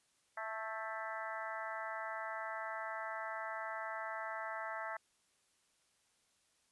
harmonic tone with a mistuned harmonic, 220 Hz, A3, in tune, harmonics 3 / 4 / 5 / 6 / 7 / 8 / 9, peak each -46 / -46 / -49 / -46 / -49 / -49 / -49 dBFS, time 0.37-4.97 s, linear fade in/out 5 ms, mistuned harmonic 7, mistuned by +49 cents, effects white hiss -75 dBFS RMS until 6.71 s + resampled to 24000 Hz

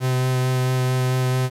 45% pulse tone with vibrato, 128.2 Hz, C3, 35 cents flat, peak -18 dBFS, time 0-1.5 s, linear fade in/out 50 ms, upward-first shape sine, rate 4.5 Hz, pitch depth 10 cents each way, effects resampled to 32000 Hz + 8-bit

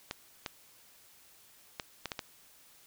clicks, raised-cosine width 0.2 ms, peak -18 dBFS, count 6, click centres 0.111 / 0.462 / 1.798 / 2.057 / 2.118 / 2.192 s, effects white hiss -60 dBFS RMS until 2.86 s

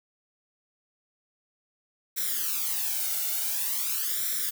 blue noise with flanger, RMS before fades -29 dBFS, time 2.16-4.51 s, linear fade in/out 20 ms, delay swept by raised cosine 0.53 to 1.41 ms, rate 0.47 Hz, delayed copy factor +0.8, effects none

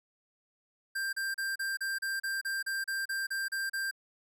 square tone bursts, 1583 Hz, G6, 17 cents sharp, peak -32 dBFS, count 14, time 0.95-3.912 s, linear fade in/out 10 ms, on 180 ms, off 34 ms, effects none

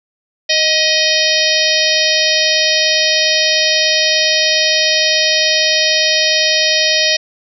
harmonic tone with a mistuned harmonic, 622.3 Hz, D#5, in tune, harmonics 1 / 3 / 4 / 5 / 6 / 7 / 8 / 9, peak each -19 / -19 / -19 / -19 / -19 / -19 / -19 / -19 dBFS, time 0.49-7.17 s, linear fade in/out 10 ms, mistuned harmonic 3, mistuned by +34 cents, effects none

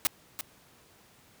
white noise with echo, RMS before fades -25 dBFS, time 0.05-0.07 s, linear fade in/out 0 ms, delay 340 ms, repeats 1, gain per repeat -10 dB, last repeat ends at 0.41 s, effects pink hiss -59 dBFS RMS until 1.4 s + high-pass 80 Hz 12 dB/octave

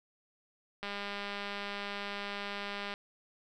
click train, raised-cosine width 0.3 ms, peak -23 dBFS, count 427, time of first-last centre 0.83-2.939 s, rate 202 Hz, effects none

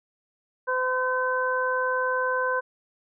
harmonic tone, 510 Hz, C5, 44 cents flat, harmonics 1 / 2 / 3, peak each -27 / -27 / -27 dBFS, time 0.67-2.61 s, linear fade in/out 20 ms, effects none

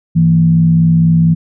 sine tone with frequency modulation, 164.7 Hz, E3, 1 cent flat, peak -6 dBFS, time 0.15-1.35 s, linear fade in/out 20 ms, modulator 64.3 Hz, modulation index 0.45, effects none

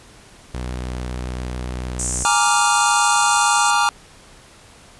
sawtooth tone with vibrato, 62.1 Hz, B1, 10 cents sharp, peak -21 dBFS, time 0.54-2.24 s, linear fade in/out 5 ms, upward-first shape sine, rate 7.1 Hz, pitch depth 9 cents each way
white band-pass noise, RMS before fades -25 dBFS, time 1.99-3.71 s, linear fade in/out 5 ms, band 6400 to 8600 Hz, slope 48 dB/octave
square chord, Bb dominant seventh, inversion third, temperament equal, 830.6 / 932.3 / 1174.7 / 1396.9 Hz, Ab5 / Bb5 / D6 / F6, 0 / 0 / 0 / 0 cents, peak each -21 dBFS, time 2.25-3.89 s, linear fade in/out 0 ms
effects pink hiss -46 dBFS RMS until 4.99 s + resampled to 24000 Hz

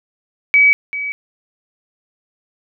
sine tone with echo, 2278 Hz, C#7, 47 cents sharp, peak -7 dBFS, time 0.54-0.73 s, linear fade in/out 0 ms, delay 390 ms, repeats 1, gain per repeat -13 dB, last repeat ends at 1.12 s, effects none

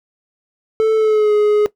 triangle tone with pitch glide, 440 to 419.4 Hz, A4 to G#4, 0 to +17 cents, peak -8 dBFS, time 0.8-1.66 s, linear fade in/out 0 ms, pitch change -83 cents, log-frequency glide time 0.95-1.33 s, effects noise-tail reverb RT60 0.1 s tail -17 dB re dry

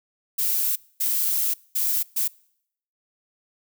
violet noise bursts at uneven times, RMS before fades -23 dBFS, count 4, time 0.38-0.76 / 1-1.54 / 1.75-2.03 / 2.16-2.28 s, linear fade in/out 10 ms, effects noise-tail reverb RT60 0.7 s tail -25 dB re dry

